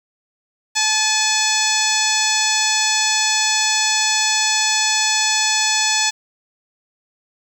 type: harmonic tone with a mistuned harmonic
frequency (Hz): 865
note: A5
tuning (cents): -30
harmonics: 1 / 2 / 3 / 4 / 5 / 6 / 7 / 8 / 9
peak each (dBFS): -24 / -24 / -24 / -24 / -24 / -24 / -24 / -24 / -24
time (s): 0.75-6.11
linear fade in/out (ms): 20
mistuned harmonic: 3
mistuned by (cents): -52
effects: 7-bit